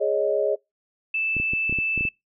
sine chord, Ab suspended fourth, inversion none, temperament equal, 415.3 / 554.4 / 622.3 Hz, Ab4 / Db5 / Eb5, 0 / 0 / 0 cents, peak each -24 dBFS, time 0-0.56 s, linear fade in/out 20 ms
sine tone, 2637 Hz, E7, in tune, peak -22 dBFS, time 1.14-2.09 s, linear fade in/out 5 ms
clicks, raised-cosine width 3 ms, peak -19 dBFS, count 9, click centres 1.367 / 1.4 / 1.535 / 1.696 / 1.726 / 1.787 / 1.977 / 2.009 / 2.052 s
effects noise-tail reverb RT60 0.2 s tail -25 dB re dry

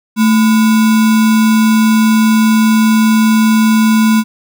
sine tone with sample-and-hold, 220 Hz, A3, in tune, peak -6 dBFS, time 0.16-4.24 s, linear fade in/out 50 ms, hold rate 1225 Hz, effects none

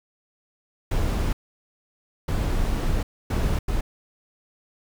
brown noise bursts at uneven times, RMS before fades -23 dBFS, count 4, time 0.91-1.33 / 2.28-3.03 / 3.3-3.59 / 3.68-3.81 s, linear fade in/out 5 ms, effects none

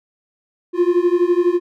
triangle beating tone pair, 346 / 358 Hz, F4 / F4, -16 / +43 cents, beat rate 12 Hz, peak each -14 dBFS, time 0.73-1.6 s, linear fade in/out 50 ms, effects none

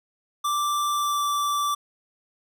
square tone with pitch glide, 1174.7 to 1165.2 Hz, D6 to D6, 0 to -14 cents, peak -23 dBFS, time 0.44-1.75 s, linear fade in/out 10 ms, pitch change -14 cents, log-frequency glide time 0.93-1.24 s, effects none

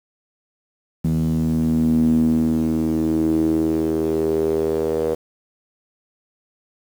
sawtooth tone with band-pass filter sweep, 79.8 Hz, D#2, 44 cents sharp, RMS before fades -19 dBFS, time 1.04-5.15 s, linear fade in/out 10 ms, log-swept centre 190 to 470 Hz, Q 6.3, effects 7-bit

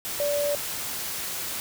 sine tone in noise, 580 Hz, D5, 22 cents flat, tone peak -23 dBFS, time 0.2-0.55 s, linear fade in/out 0 ms, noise white, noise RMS -32 dBFS, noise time 0.05-1.6 s, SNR +6 dB, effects none

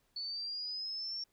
sine linear sweep, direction up, 4434 to 5500 Hz, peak -37 dBFS, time 0.16-1.24 s, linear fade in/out 5 ms, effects pink hiss -75 dBFS RMS until 1.32 s

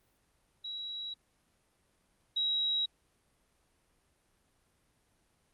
sine tone pair in turn, 3883 / 3850 Hz, B7 / B7, -30 / -45 cents, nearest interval unison, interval 15 cents, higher first, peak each -37 / -28 dBFS, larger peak second, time 0.64-1.14 / 2.36-2.86 s, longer neither, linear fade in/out 10 ms, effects pink hiss -72 dBFS RMS until 5.53 s + Opus 32 kbps

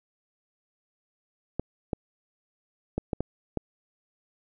clicks, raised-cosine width 2 ms, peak -14 dBFS, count 6, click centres 1.596 / 1.932 / 2.98 / 3.132 / 3.206 / 3.573 s, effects none

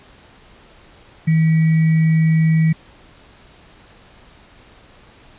sine tone with sample-and-hold, 160.3 Hz, E3, 48 cents flat, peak -11 dBFS, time 1.27-2.73 s, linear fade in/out 10 ms, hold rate 2100 Hz, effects pink hiss -47 dBFS RMS until 5.38 s + resampled to 8000 Hz

